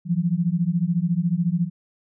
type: beating tone pair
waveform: sine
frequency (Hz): 165.6 / 179.6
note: E3 / F3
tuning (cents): +8 / +49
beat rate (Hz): 14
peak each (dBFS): -22 / -22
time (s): 0.05-1.7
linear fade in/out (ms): 50
effects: none